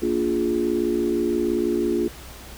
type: chord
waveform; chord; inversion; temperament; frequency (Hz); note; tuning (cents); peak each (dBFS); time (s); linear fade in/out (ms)
sine; Bb dominant seventh; none; equal with one note detuned; 233.1 / 290.5 / 349.2 / 415.3; Bb3 / D4 / F4 / Ab4; 0 / -19 / 0 / 0; -27 / -27 / -22 / -27; 0.02-2.08; 5
effects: added 62 Hz sine -42 dBFS peak until 2.57 s + pink hiss -42 dBFS RMS until 2.57 s